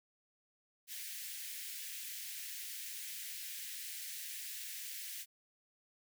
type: high-pass noise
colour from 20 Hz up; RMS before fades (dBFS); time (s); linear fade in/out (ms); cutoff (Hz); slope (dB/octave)
white; -45; 0.87-5.26; 50; 1700; 48
effects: none